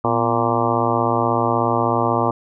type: harmonic tone with a mistuned harmonic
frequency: 116.4 Hz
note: A#2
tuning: 2 cents flat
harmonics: 1 / 2 / 3 / 4 / 5 / 6 / 7 / 8 / 9 / 10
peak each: -25 / -25 / -25 / -25 / -25 / -25 / -25 / -25 / -25 / -25 dBFS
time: 0.04-2.31 s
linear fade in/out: 5 ms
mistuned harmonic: 2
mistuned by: +88 cents
effects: none